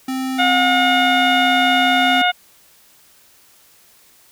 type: tone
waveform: square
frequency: 261.6 Hz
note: C4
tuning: in tune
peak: -21 dBFS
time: 0.08-2.22 s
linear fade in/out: 5 ms
type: harmonic tone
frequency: 720 Hz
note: F#5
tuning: 47 cents flat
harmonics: 1 / 2 / 3 / 4 / 5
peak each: -16 / -19 / -21 / -22 / -23 dBFS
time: 0.38-2.32 s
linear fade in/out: 20 ms
effects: white hiss -51 dBFS RMS until 4.31 s